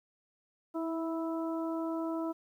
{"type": "harmonic tone with a mistuned harmonic", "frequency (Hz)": 328.5, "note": "E4", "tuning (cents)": -6, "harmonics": [1, 2, 3, 4], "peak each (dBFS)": [-33, -39, -43, -45], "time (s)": [0.74, 2.33], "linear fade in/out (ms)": 20, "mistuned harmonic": 1, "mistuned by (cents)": -16, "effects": ["11-bit"]}